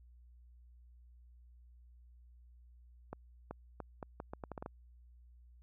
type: accelerating click train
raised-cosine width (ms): 1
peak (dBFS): -28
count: 11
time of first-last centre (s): 3.13-4.661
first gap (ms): 380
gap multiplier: 0.77
effects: added 60 Hz sine -57 dBFS peak until 5.62 s